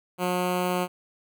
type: tone with notch filter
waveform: 10% pulse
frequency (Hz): 180.2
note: F#3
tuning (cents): -45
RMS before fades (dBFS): -26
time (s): 0.18-0.88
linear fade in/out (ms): 50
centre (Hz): 5300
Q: 1.4
effects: none